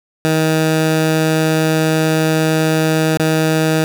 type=tone with dropouts; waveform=15% pulse; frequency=158.3 Hz; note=D#3; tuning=30 cents sharp; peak=-6 dBFS; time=0.25-3.84 s; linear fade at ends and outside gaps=0 ms; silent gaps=3.173-3.197 s; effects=none